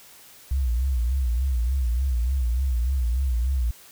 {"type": "tone with vibrato", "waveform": "sine", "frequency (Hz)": 62.7, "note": "B1", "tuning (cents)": 27, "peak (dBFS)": -20, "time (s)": [0.51, 3.71], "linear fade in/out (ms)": 5, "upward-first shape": "sine", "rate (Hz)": 3.4, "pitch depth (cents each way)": 140, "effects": ["white hiss -49 dBFS RMS until 3.91 s"]}